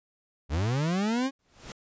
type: linear sweep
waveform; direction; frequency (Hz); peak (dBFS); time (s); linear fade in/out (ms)
40% pulse; up; 65.2 to 277; -24; 0.49-1.31; 50
type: noise with exponential growth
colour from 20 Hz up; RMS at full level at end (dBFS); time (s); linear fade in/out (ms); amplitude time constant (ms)
pink; -38; 1.39-1.72; 2; 71
effects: resampled to 16000 Hz